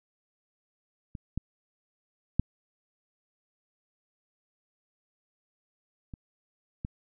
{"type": "clicks", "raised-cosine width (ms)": 5, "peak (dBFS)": [-26, -18, -10, -28, -21], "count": 5, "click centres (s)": [1.152, 1.376, 2.396, 6.138, 6.849], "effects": []}